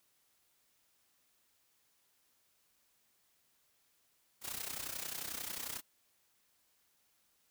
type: noise with amplitude modulation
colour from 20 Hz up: white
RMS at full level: -39 dBFS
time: 4.41-5.82 s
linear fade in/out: 50 ms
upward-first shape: sine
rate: 31.2 Hz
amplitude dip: 75%
effects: white hiss -74 dBFS RMS until 7.5 s